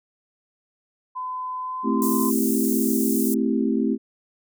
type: tone with pitch glide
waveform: sine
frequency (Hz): 1015 to 1032.1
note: B5 to C6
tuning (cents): +47 to -24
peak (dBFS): -27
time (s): 1.15-2.31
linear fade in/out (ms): 20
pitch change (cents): +29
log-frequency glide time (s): 1.6-1.94
type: chord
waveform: sine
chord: A minor seventh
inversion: none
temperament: equal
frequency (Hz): 220 / 261.6 / 329.6 / 392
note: A3 / C4 / E4 / G4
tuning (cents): 0 / 0 / 0 / 0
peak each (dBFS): -23 / -23 / -27 / -28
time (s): 1.83-3.98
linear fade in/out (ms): 50
type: high-pass noise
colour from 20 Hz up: white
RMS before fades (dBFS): -29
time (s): 2.02-3.34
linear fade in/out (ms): 0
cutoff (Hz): 7000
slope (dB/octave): 24
effects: none